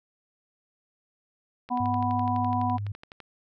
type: click train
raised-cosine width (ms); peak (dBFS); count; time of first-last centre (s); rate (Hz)
0.3; -27; 19; 1.69-3.203; 11.9
type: harmonic tone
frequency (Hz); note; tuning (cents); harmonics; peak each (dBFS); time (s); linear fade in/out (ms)
246.9; B3; 0; 1 / 3 / 4; -29 / -28 / -29; 1.7-2.78; 20
type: tone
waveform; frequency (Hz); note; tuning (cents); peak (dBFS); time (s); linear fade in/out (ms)
sine; 102.1; G#2; -29; -29; 1.8-2.92; 5
effects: none